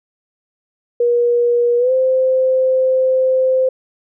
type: tone with pitch glide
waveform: sine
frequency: 478.9 to 519.2 Hz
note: A#4 to C5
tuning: +47 to -13 cents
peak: -11 dBFS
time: 1-3.69 s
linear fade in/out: 5 ms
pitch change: +140 cents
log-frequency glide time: 1.78-1.92 s
effects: none